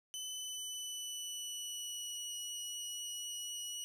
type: tone with pitch glide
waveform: 20% pulse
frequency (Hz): 3018 to 2924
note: F#7 to F#7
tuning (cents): +34 to -21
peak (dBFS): -35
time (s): 0.14-3.84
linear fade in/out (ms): 0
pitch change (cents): -55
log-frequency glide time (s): 0.26-2.25
effects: none